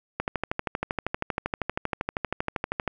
click train, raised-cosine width 0.5 ms, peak -11 dBFS, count 35, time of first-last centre 0.2-2.877 s, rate 12.7 Hz, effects none

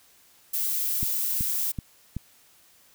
violet noise, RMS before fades -27 dBFS, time 0.53-1.72 s, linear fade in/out 10 ms
click train, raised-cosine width 5 ms, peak -18 dBFS, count 4, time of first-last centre 1.03-2.166 s, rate 2.64 Hz
effects white hiss -58 dBFS RMS until 2.94 s

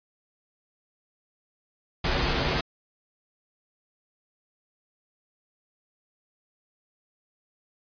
pink noise with comb filter, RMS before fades -25 dBFS, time 2.04-2.61 s, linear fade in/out 5 ms, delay 9.8 ms, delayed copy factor -0.65, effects resampled to 11025 Hz

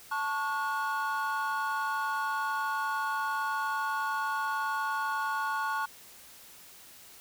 triangle chord, F# minor, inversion first, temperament equal with one note detuned, 880 / 1108.7 / 1447.8 Hz, A5 / C#6 / F#6, 0 / 0 / -38 cents, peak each -31 dBFS, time 0.11-5.86 s, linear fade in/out 10 ms, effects tanh soft clip ceiling -20 dBFS + white hiss -52 dBFS RMS until 7.2 s

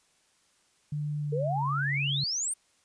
sine tone with pitch glide, 148.4 to 140.15 Hz, D3 to C#3, +18 to +19 cents, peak -29 dBFS, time 0.92-2.24 s, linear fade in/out 5 ms, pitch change -99 cents, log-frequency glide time 1.19-1.63 s
sine exponential sweep, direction up, 440 to 9220 Hz, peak -28 dBFS, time 1.32-2.54 s, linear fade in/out 10 ms
effects white hiss -67 dBFS RMS until 2.84 s + resampled to 22050 Hz

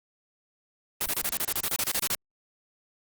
white noise bursts, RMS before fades -27 dBFS, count 15, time 1.01-2.15 s, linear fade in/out 0 ms, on 48 ms, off 30 ms, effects Opus 24 kbps

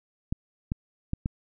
clicks, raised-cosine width 5 ms, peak -15 dBFS, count 4, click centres 0.325 / 0.719 / 1.134 / 1.259 s, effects none

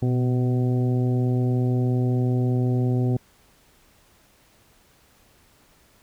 harmonic tone with a mistuned harmonic, 125.7 Hz, B2, 31 cents sharp, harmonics 1 / 2 / 3 / 4 / 5 / 6, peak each -20 / -26 / -30 / -37 / -41 / -40 dBFS, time 0.02-3.17 s, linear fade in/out 5 ms, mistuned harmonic 1, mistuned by -43 cents, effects pink hiss -58 dBFS RMS until 6.02 s

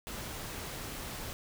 pink noise, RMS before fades -41 dBFS, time 0.07-1.33 s, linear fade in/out 0 ms, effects none

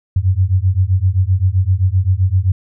sine beating tone pair, 90 / 97.7 Hz, F#2 / G2, -47 / -5 cents, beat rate 7.7 Hz, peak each -14 dBFS, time 0.16-2.52 s, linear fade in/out 5 ms, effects none

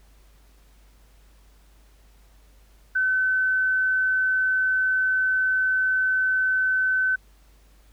sine tone, 1521 Hz, F#6, 47 cents sharp, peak -19 dBFS, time 2.95-7.16 s, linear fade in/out 10 ms, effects added 50 Hz sine -52 dBFS peak until 7.92 s + pink hiss -61 dBFS RMS until 7.92 s

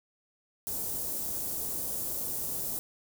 white band-stop noise, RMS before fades -34 dBFS, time 0.67-2.79 s, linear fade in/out 0 ms, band 560 to 9000 Hz, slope 12 dB/octave, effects none

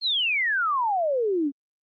sine exponential sweep, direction down, 4347 to 267.2 Hz, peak -21 dBFS, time 0.01-1.52 s, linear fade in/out 50 ms, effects Opus 32 kbps

